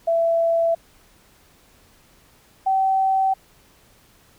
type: tone pair in turn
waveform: sine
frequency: 667 / 768.2 Hz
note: E5 / G5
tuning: +20 / -35 cents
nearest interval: major second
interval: 245 cents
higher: second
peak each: -16 dBFS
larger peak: neither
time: 0.07-0.75 / 2.66-3.34 s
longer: neither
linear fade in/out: 10 ms
effects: pink hiss -55 dBFS RMS until 4.38 s